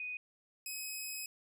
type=tone pair in turn; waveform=sine / 10% pulse; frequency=2489 / 2541 Hz; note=D#7 / D#7; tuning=0 / +36 cents; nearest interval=unison; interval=36 cents; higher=second; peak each=-38 / -31 dBFS; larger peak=second; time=0-0.17 / 0.66-1.26 s; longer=second; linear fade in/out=2 ms; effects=none